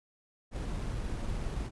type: noise with sample-and-hold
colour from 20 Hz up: brown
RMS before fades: -35 dBFS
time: 0.51-1.71 s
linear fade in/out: 50 ms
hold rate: 7350 Hz
effects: resampled to 24000 Hz